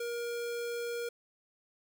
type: tone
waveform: square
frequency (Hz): 473.3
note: A#4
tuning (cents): +26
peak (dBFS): -35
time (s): 0-1.09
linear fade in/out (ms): 5
effects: 11-bit